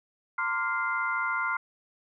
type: tone cluster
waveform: sine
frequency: 914 / 1038 / 1152 / 1404 / 2081 Hz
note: A#5 / C6 / D6 / F6 / C7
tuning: -34 / -14 / -34 / +9 / -10 cents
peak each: -38 / -32 / -37 / -29 / -34 dBFS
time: 0.38-1.57 s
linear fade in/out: 5 ms
effects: none